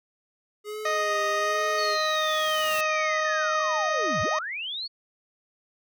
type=tone with vibrato; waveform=square; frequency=415.3 Hz; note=G#4; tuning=in tune; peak=-33 dBFS; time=0.64-1.98 s; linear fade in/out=50 ms; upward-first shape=sine; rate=1.2 Hz; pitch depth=60 cents each way
type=harmonic tone; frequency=622.3 Hz; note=D#5; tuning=in tune; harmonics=1 / 2 / 3 / 4 / 5 / 6 / 7 / 8 / 9 / 10; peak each=-28 / -27 / -30 / -38 / -44 / -40 / -45 / -45 / -46 / -41 dBFS; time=0.85-4.39 s; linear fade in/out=5 ms
type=noise with exponential growth; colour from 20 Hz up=white; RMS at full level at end=-35 dBFS; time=0.92-2.81 s; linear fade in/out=5 ms; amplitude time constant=410 ms
type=linear two-way sweep; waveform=sine; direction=down then up; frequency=4486 to 75.6 to 4486 Hz; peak=-30 dBFS; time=1.77-4.88 s; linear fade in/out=20 ms; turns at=4.22 s
effects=none